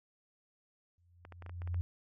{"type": "tone with exponential growth", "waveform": "sine", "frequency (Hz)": 87.31, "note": "F2", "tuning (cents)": 0, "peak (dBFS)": -29, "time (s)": [0.98, 1.81], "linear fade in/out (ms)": 0, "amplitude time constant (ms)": 180}
{"type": "clicks", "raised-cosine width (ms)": 0.5, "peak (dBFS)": -35, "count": 8, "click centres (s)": [1.251, 1.323, 1.423, 1.463, 1.495, 1.619, 1.675, 1.744]}
{"effects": []}